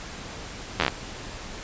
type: slowing click train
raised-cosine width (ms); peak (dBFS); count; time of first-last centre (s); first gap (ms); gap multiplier
0.3; -5; 7; 0.8-0.881; 11; 1.08
effects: pink hiss -38 dBFS RMS until 1.63 s + resampled to 16000 Hz